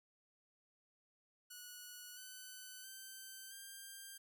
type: tone with pitch steps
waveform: 5% pulse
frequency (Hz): 1468 / 1507.5 / 1548.1 / 1589.8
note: F#6 / F#6 / G6 / G6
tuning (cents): -14 / +32 / -22 / +24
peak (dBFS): -40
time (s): 1.5-4.18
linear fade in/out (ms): 10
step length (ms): 670
effects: none